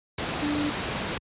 sine tone in noise, 295.1 Hz, D4, 8 cents sharp, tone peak -25 dBFS, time 0.42-0.7 s, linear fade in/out 5 ms, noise pink, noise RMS -29 dBFS, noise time 0.18-1.18 s, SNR +1 dB, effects high-pass 80 Hz 12 dB/octave + resampled to 8000 Hz

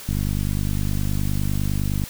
click train, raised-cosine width 5 ms, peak -12 dBFS, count 98, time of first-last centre 0.09-2.038 s, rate 49.8 Hz, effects white hiss -38 dBFS RMS until 2.09 s

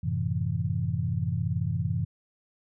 sine chord, F# half-diminished seventh, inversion none, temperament equal, 92.5 / 110 / 130.81 / 164.81 Hz, F#2 / A2 / C3 / E3, 0 / 0 / 0 / 0 cents, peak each -31 dBFS, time 0.03-2.05 s, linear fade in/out 10 ms, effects none

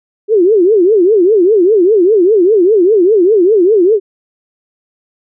sine tone with vibrato, 392 Hz, G4, in tune, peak -5 dBFS, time 0.28-4 s, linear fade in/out 50 ms, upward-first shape triangle, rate 5 Hz, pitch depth 290 cents each way, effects none

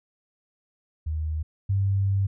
sine tone pair in turn, 77.9 / 98.15 Hz, D#2 / G2, +3 / +3 cents, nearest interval major third, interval 400 cents, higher second, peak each -25 / -20 dBFS, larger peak second, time 1.06-1.43 / 1.69-2.27 s, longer second, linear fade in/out 10 ms, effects none

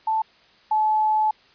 sine tone pair in turn, 880 / 861.9 Hz, A5 / A5, 0 / -36 cents, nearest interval unison, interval 36 cents, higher first, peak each -19 / -17 dBFS, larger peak second, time 0.07-0.22 / 0.71-1.31 s, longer second, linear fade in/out 5 ms, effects white hiss -55 dBFS RMS until 1.54 s + resampled to 11025 Hz

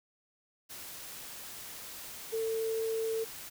sine tone in noise, 447.7 Hz, A4, 30 cents sharp, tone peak -30 dBFS, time 2.32-3.25 s, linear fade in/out 20 ms, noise white, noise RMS -45 dBFS, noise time 0.69-3.5 s, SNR +12 dB, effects none

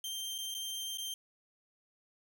sawtooth tone with dropouts, 3154 Hz, G7, 10 cents sharp, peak -34 dBFS, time 0.04-1.14 s, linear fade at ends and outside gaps 2 ms, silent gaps 0.381-0.385 / 0.543-0.548 / 0.974-0.982 s, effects 12-bit

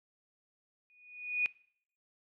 sine tone with exponential growth, 2467 Hz, D#7, 15 cents flat, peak -24 dBFS, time 0.9-1.46 s, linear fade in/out 0 ms, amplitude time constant 120 ms, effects noise-tail reverb RT60 0.6 s tail -23 dB re dry

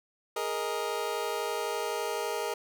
25% pulse chord, Ab suspended second, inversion none, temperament just, 415.3 / 467.2 / 623 Hz, Ab4 / Bb4 / Eb5, 0 / +4 / +2 cents, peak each -31 / -30 / -33 dBFS, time 0.36-2.54 s, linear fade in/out 5 ms, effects none

